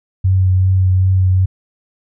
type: tone with vibrato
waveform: sine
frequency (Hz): 93.5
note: F#2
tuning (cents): +19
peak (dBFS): -9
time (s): 0.24-1.46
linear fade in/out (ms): 10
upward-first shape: triangle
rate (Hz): 2.6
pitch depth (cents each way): 20
effects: none